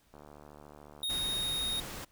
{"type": "click train", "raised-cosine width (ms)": 1, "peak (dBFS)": -37, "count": 67, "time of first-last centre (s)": [0.14, 1.032], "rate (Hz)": 74}
{"type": "tone", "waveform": "square", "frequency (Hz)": 3729, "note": "A#7", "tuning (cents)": 0, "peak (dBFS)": -32, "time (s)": [1.03, 1.8], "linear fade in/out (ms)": 2}
{"type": "noise", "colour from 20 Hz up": "pink", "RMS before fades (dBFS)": -42, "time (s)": [1.09, 2.05], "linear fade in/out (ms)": 10}
{"effects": ["pink hiss -68 dBFS RMS until 2.11 s"]}